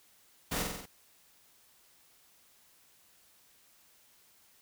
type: noise with echo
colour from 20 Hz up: pink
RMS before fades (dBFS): -34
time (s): 0.51-0.63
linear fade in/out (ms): 10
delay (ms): 46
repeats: 5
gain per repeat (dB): -3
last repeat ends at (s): 0.86
effects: white hiss -64 dBFS RMS until 4.61 s